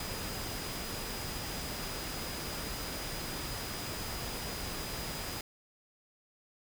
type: tone in noise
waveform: sine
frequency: 4947 Hz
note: D#8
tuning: 11 cents flat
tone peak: -46 dBFS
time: 0-5.41 s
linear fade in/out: 2 ms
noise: pink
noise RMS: -39 dBFS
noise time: 0-5.41 s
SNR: -10 dB
effects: none